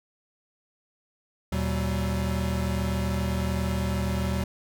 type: tone cluster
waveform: square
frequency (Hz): 77.3 / 119.8 / 190.4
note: D#2 / A#2 / F#3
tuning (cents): -11 / +48 / +50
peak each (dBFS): -29 / -32 / -30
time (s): 1.52-4.44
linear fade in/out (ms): 5
effects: none